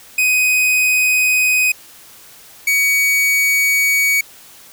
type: tone pair in turn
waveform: 45% pulse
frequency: 2505 / 2250 Hz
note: D#7 / C#7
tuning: +11 / +25 cents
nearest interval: major second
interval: 186 cents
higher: first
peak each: -12 dBFS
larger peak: neither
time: 0.18-1.72 / 2.67-4.21 s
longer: neither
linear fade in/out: 5 ms
effects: white hiss -42 dBFS RMS until 4.72 s